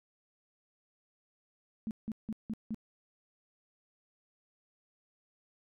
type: tone bursts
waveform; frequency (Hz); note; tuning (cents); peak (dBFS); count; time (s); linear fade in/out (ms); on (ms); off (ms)
sine; 220; A3; 0; -33; 5; 1.87-2.745; 0; 39; 170
effects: none